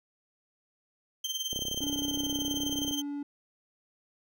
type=tone with tremolo; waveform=30% pulse; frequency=3136 Hz; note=G7; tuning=in tune; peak=-26 dBFS; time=1.24-3.02 s; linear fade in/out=5 ms; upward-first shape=sine; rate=19 Hz; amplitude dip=70%
type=click train; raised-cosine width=2 ms; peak=-27 dBFS; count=46; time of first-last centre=1.53-2.91 s; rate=32.6 Hz
type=tone; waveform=triangle; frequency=286.8 Hz; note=D4; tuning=41 cents flat; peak=-31 dBFS; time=1.81-3.23 s; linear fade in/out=5 ms
effects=none